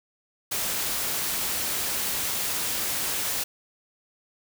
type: noise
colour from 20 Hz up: white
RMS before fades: -28 dBFS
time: 0.51-3.44 s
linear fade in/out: 10 ms
effects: none